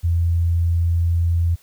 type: tone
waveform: sine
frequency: 84.8 Hz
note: E2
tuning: 50 cents sharp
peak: -15 dBFS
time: 0.03-1.56 s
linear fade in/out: 20 ms
effects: white hiss -54 dBFS RMS until 1.62 s